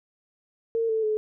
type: tone with pitch steps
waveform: sine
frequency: 456.1 / 442.6 / 429.5 Hz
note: A#4 / A4 / A4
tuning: -38 / +10 / -42 cents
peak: -22 dBFS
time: 0.75-1.17 s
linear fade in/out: 0 ms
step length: 140 ms
effects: none